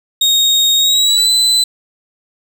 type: tone with pitch glide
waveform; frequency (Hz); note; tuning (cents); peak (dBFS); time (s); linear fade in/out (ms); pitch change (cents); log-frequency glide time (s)
35% pulse; 3729 to 4020; A#7 to B7; 0 to +30; -8; 0.21-1.64; 5; +130; 0.77-1.31
effects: none